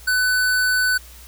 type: tone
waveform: square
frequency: 1500 Hz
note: F#6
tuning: 23 cents sharp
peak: -17 dBFS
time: 0.07-0.98 s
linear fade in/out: 10 ms
effects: added 60 Hz sine -42 dBFS peak until 1.27 s + white hiss -45 dBFS RMS until 1.27 s